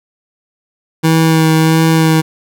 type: tone with vibrato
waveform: 25% pulse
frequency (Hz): 160.5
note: E3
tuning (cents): -46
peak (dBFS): -4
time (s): 1.03-2.22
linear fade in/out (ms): 20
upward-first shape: sine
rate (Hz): 1.5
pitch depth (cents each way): 15
effects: none